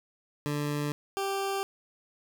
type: tone pair in turn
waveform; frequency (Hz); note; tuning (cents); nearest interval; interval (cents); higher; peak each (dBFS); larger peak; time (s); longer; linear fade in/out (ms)
20% pulse; 146.83 / 392; D3 / G4; 0 / 0; octave + perfect fourth; 1700; second; -24; neither; 0.46-0.92 / 1.17-1.63; neither; 0
effects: none